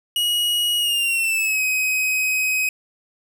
45% pulse tone with pitch glide, 2900 to 2525 Hz, F#7 to D#7, -35 to +25 cents, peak -18 dBFS, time 0.16-2.69 s, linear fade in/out 2 ms, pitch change -240 cents, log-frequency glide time 0.78-1.63 s, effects none

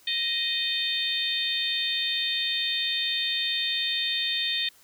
harmonic tone with a mistuned harmonic, 623 Hz, D#5, 2 cents sharp, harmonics 3 / 4 / 5 / 6 / 7, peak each -34 / -34 / -32 / -27 / -36 dBFS, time 0.07-4.69 s, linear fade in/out 5 ms, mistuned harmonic 6, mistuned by -55 cents, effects white hiss -57 dBFS RMS until 4.83 s

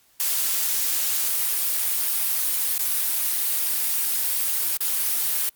blue noise with dropouts, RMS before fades -23 dBFS, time 0.2-5.49 s, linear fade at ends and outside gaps 0 ms, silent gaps 2.78-2.793 / 4.769-4.807 s, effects white hiss -60 dBFS RMS until 5.55 s + Opus 48 kbps

